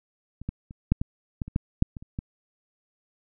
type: clicks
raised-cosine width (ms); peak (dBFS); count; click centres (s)
5; -26 / -17 / -29 / -7 / -15 / -16 / -25 / -11 / -6 / -24 / -30 / -18; 12; 0.416 / 0.49 / 0.709 / 0.92 / 1.015 / 1.418 / 1.48 / 1.561 / 1.824 / 1.968 / 2.025 / 2.189
effects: none